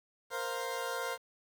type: chord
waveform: 20% pulse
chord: Bb suspended second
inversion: none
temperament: equal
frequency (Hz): 466.2 / 523.3 / 698.5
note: Bb4 / C5 / F5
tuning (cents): 0 / 0 / 0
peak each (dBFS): -34 / -33 / -37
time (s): 0.3-1.18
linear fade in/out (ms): 50
effects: 10-bit